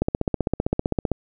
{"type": "click train", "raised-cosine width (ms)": 2, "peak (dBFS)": -7, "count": 18, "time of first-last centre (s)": [0.02, 1.117], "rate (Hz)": 15.5, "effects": []}